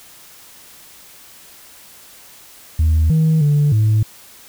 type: tone with pitch steps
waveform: sine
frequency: 79.2 / 158.7 / 146.4 / 108.1 Hz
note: D#2 / D#3 / D3 / A2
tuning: +31 / +35 / -5 / -30 cents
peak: -9 dBFS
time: 2.79-4.03 s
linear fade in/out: 5 ms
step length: 310 ms
effects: tanh soft clip ceiling -9 dBFS + white hiss -43 dBFS RMS until 4.48 s